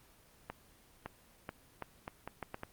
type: accelerating click train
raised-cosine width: 0.5 ms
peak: -24 dBFS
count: 9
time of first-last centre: 0.5-2.634 s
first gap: 560 ms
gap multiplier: 0.77
effects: pink hiss -63 dBFS RMS until 2.72 s + Opus 24 kbps